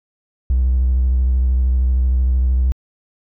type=tone with vibrato; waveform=triangle; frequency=63.3 Hz; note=B1; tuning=43 cents sharp; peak=-9 dBFS; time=0.5-2.72 s; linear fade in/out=0 ms; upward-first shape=sine; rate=13 Hz; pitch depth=44 cents each way; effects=tanh soft clip ceiling -9 dBFS